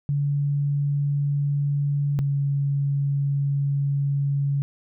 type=tone pair in turn; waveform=sine; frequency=143 / 140.62 Hz; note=D3 / C#3; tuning=-46 / +25 cents; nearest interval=unison; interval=29 cents; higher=first; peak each=-20 dBFS; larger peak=neither; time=0.09-2.19 / 2.19-4.62 s; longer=second; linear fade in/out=0 ms; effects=none